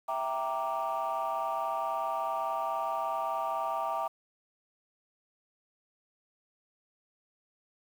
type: chord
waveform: sine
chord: E half-diminished seventh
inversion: none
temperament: equal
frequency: 659.3 / 784 / 932.3 / 1174.7 Hz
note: E5 / G5 / Bb5 / D6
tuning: 0 / 0 / 0 / 0 cents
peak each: -34 dBFS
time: 0.08-4.08 s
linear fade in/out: 10 ms
effects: tanh soft clip ceiling -24 dBFS + 9-bit